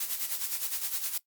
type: noise with tremolo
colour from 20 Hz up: blue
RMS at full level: -30 dBFS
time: 0-1.18 s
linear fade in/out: 5 ms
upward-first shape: sine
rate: 9.7 Hz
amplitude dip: 65%
effects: noise-tail reverb RT60 0.1 s tail -18 dB re dry + Opus 48 kbps